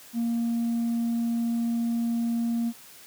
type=tone with tanh clipping; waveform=triangle; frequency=233.1 Hz; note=A#3; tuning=in tune; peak=-24 dBFS; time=0.13-2.73 s; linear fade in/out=50 ms; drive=6 dB; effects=white hiss -49 dBFS RMS until 3.06 s + high-pass 80 Hz 12 dB/octave